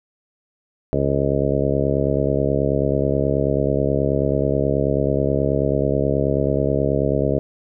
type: harmonic tone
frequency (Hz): 69.3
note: C#2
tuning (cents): 0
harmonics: 1 / 2 / 3 / 4 / 5 / 6 / 7 / 8 / 9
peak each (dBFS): -27 / -23 / -28 / -25 / -28 / -24 / -25 / -27 / -25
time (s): 0.93-7.39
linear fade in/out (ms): 0
effects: none